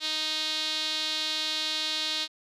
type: tone with band-pass filter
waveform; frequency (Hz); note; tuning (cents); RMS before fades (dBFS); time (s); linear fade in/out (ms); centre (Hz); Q
sawtooth; 311.1; D#4; 0; -30; 0-2.28; 50; 3900; 4.3
effects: none